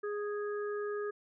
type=harmonic tone; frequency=414.3 Hz; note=G#4; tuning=4 cents flat; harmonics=1 / 3 / 4; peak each=-34 / -44 / -46 dBFS; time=0.03-1.11 s; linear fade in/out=10 ms; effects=none